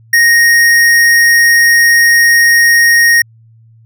sine tone with hard clipping, 1864.7 Hz, A#6, in tune, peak -6 dBFS, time 0.13-3.22 s, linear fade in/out 5 ms, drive 16 dB, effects added 113 Hz sine -40 dBFS peak until 3.85 s

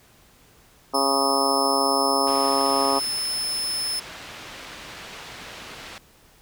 harmonic tone, 137.4 Hz, C#3, 15 cents flat, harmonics 2 / 3 / 4 / 5 / 6 / 7 / 8 / 9, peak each -28 / -28 / -28 / -28 / -28 / -28 / -28 / -28 dBFS, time 0.93-3 s, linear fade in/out 20 ms
sawtooth tone, 5250 Hz, E8, 8 cents flat, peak -22 dBFS, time 0.94-4 s, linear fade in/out 10 ms
white low-pass noise, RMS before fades -40 dBFS, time 2.27-5.98 s, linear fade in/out 0 ms, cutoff 3400 Hz, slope 12 dB/octave
effects pink hiss -55 dBFS RMS until 6.41 s

